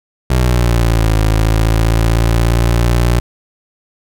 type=linear two-way sweep; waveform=25% pulse; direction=down then up; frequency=63.4 to 53.7 to 59.7 Hz; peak=-6 dBFS; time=0.3-3.2 s; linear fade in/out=5 ms; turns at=1.17 s; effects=none